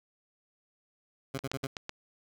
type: tone bursts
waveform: 15% pulse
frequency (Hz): 135.3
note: C#3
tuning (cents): -42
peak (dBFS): -26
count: 4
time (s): 1.34-1.67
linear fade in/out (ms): 5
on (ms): 39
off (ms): 58
type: click train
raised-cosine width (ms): 0.2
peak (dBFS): -19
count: 5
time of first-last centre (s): 1.39-1.894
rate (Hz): 7.94
effects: none